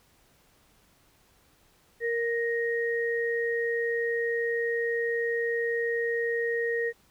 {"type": "tone pair together", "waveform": "sine", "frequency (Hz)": [466.2, 1869.2], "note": ["A#4", "A#6"], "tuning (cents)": [0, 4], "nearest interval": "2 octaves", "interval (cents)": 2404, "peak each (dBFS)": [-27, -30], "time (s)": [2, 6.93], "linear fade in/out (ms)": 50, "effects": ["pink hiss -63 dBFS RMS until 7.1 s"]}